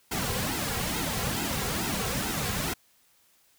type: noise with flanger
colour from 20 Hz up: pink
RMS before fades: -30 dBFS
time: 0.11-2.74 s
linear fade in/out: 10 ms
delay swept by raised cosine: 1.7 to 3.4 ms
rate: 2.3 Hz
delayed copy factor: -0.8
effects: white hiss -64 dBFS RMS until 3.58 s